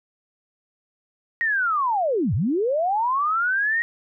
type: linear two-way sweep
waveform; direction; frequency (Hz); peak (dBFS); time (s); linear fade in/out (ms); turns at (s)
sine; down then up; 1893 to 82.41 to 1893; -19; 1.41-3.82; 0; 2.34
effects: none